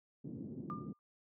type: band-pass noise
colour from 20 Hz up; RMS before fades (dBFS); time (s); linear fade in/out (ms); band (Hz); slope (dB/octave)
pink; -45; 0.24-0.93; 5; 130 to 320; 24
type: tone with exponential decay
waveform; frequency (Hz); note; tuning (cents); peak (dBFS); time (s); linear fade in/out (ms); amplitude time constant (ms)
sine; 1200; D6; +37; -38; 0.7-0.99; 0; 63
effects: high-pass 80 Hz 12 dB/octave